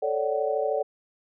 sine chord, D major seventh, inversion second, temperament equal with one note detuned, 440 / 554.4 / 587.3 / 752.5 Hz, A4 / C#5 / D5 / F#5, 0 / 0 / 0 / +29 cents, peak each -28 / -29 / -28 / -31 dBFS, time 0.02-0.83 s, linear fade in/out 10 ms, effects none

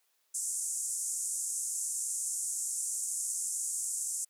pink band-pass noise, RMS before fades -35 dBFS, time 0.34-4.25 s, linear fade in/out 10 ms, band 6800 to 10000 Hz, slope 48 dB/octave, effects white hiss -74 dBFS RMS until 4.29 s + high-pass 400 Hz 12 dB/octave

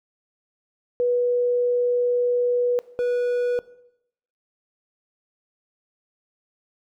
sine / triangle tone pair in turn, 488.4 / 488.4 Hz, B4 / B4, -19 / -19 cents, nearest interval unison, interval 0 cents, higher neither, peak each -18 dBFS, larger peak neither, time 1-2.79 / 2.99-3.59 s, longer first, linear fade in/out 0 ms, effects noise-tail reverb RT60 0.8 s tail -18 dB re dry

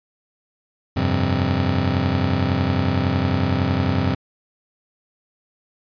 25% pulse chord, F suspended second, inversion none, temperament just, 87.31 / 98.22 / 130.96 Hz, F2 / G2 / C3, 0 / +4 / +2 cents, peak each -19 dBFS, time 0.96-4.15 s, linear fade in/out 10 ms, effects resampled to 11025 Hz

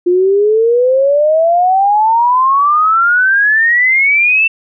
sine exponential sweep, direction up, 349.2 to 2691 Hz, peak -7 dBFS, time 0.06-4.48 s, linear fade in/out 10 ms, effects none

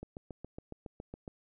click train, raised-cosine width 2 ms, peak -29 dBFS, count 10, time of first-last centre 0.03-1.278 s, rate 7.21 Hz, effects none

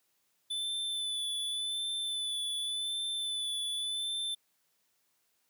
square tone with vibrato, 3500 Hz, A7, 10 cents flat, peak -33 dBFS, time 0.5-4.35 s, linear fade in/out 10 ms, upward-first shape sine, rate 0.88 Hz, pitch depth 27 cents each way, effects white hiss -75 dBFS RMS until 5.49 s + high-pass 100 Hz 12 dB/octave

